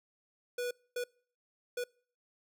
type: tone bursts at uneven times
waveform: square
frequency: 489.3 Hz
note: B4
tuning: 16 cents flat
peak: -34 dBFS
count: 3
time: 0.58-0.71 / 0.96-1.04 / 1.77-1.84 s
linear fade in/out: 5 ms
effects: noise-tail reverb RT60 0.5 s tail -26 dB re dry